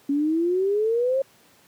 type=exponential sweep; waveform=sine; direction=up; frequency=277.2 to 547 Hz; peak=-19 dBFS; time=0.09-1.22 s; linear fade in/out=5 ms; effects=pink hiss -56 dBFS RMS until 1.67 s + high-pass 150 Hz 12 dB/octave